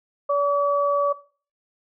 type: tone pair together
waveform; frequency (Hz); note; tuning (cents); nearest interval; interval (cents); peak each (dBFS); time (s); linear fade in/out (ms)
sine; 572 / 1143.1; D5 / D6; -46 / -47; octave; 1199; -20 / -22; 0.29-1.13; 10
effects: noise-tail reverb RT60 0.4 s tail -17 dB re dry